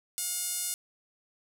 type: tone with band-pass filter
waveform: 5% pulse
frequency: 715 Hz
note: F5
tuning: 41 cents sharp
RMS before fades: -33 dBFS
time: 0.18-0.74 s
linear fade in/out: 0 ms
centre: 12000 Hz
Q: 1.8
effects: none